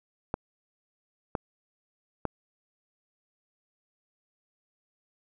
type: clicks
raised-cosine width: 1 ms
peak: -14 dBFS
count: 3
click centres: 0.341 / 1.352 / 2.253 s
effects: none